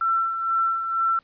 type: tone with tremolo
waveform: sine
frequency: 1344 Hz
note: E6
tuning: 33 cents sharp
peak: -18 dBFS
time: 0.01-1.19 s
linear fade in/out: 2 ms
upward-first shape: sine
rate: 2.1 Hz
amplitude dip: 55%
effects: pink hiss -62 dBFS RMS until 1.23 s + resampled to 11025 Hz